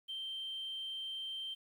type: tone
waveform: sine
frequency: 3136 Hz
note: G7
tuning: in tune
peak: -38 dBFS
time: 0.08-1.55 s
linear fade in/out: 20 ms
effects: tanh soft clip ceiling -34 dBFS + 11-bit